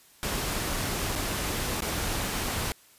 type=noise with dropouts; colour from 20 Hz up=pink; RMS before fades=-30 dBFS; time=0.23-2.72 s; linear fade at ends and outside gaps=0 ms; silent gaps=1.154-1.159 / 1.806-1.821 s; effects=white hiss -57 dBFS RMS until 2.98 s + resampled to 32000 Hz